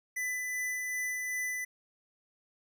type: tone with tremolo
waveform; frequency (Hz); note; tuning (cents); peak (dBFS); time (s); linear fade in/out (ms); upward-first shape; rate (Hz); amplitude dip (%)
square; 1998; B6; +20; -32; 0.16-1.65; 10; sine; 2.6; 25
effects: none

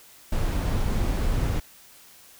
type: noise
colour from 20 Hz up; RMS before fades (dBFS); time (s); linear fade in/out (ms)
brown; -24; 0.32-1.6; 5
effects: white hiss -51 dBFS RMS until 2.39 s

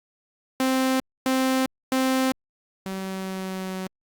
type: tone bursts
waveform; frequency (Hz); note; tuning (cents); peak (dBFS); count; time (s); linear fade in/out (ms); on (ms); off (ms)
sawtooth; 261.6; C4; 0; -16; 3; 0.6-2.32; 2; 400; 260
type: tone with pitch glide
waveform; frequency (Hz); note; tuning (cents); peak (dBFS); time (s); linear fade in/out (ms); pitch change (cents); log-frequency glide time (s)
sawtooth; 191.1 to 187.6; G3 to F#3; -44 to +24; -25; 2.86-3.87; 0; -32; 2.97-3.73
effects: Opus 48 kbps

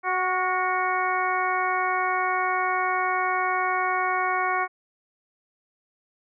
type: harmonic tone with a mistuned harmonic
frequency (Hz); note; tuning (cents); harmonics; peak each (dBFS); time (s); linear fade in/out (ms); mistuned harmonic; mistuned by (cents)
370; F#4; 0; 1 / 2 / 3 / 4 / 5 / 6; -33 / -27 / -26 / -30 / -32 / -31; 0.03-4.68; 50; 4; -36
effects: none

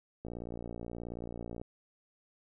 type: click train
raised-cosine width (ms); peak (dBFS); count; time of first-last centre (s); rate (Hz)
2; -28; 81; 0.25-1.615; 58.6
effects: none

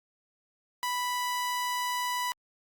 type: tone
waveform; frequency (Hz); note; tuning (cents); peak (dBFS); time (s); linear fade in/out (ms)
sawtooth; 987.8; B5; 0; -25; 0.83-2.32; 0
effects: Opus 48 kbps

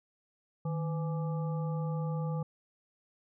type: harmonic tone with a mistuned harmonic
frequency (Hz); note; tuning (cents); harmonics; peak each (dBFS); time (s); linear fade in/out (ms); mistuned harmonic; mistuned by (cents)
167.9; E3; +32; 1 / 3 / 5 / 7; -31 / -41 / -45 / -48; 0.65-2.43; 5; 1; -130
effects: none

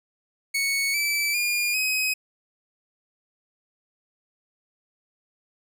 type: tone with pitch steps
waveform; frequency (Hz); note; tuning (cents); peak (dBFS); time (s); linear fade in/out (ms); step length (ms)
sawtooth; 2217 / 2316 / 2420 / 2529; C#7 / D7 / D#7 / D#7; 0 / -25 / -49 / +28; -19; 0.54-2.14; 10; 400
effects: none

